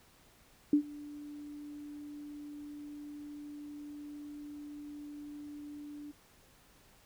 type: tone with ADSR envelope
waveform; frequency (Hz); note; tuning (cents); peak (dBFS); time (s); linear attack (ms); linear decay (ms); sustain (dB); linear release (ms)
sine; 293.7; D4; 0; -20; 0.73-6.12; 3; 87; -23; 16
effects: pink hiss -63 dBFS RMS until 7.05 s